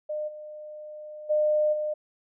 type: tone with level steps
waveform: sine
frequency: 606 Hz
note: D#5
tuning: 46 cents flat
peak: -28 / -38 / -20 / -26 dBFS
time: 0.09-1.94 s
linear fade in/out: 10 ms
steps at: 0.27 / 1.29 / 1.72 s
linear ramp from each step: 20 ms
effects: none